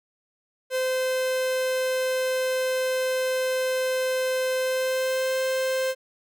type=tone with pitch glide; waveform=45% pulse; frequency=516 to 522.3 Hz; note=C5 to C5; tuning=-24 to -3 cents; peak=-23 dBFS; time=0.7-5.95 s; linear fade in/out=50 ms; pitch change=+21 cents; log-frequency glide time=4.57-5.39 s; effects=none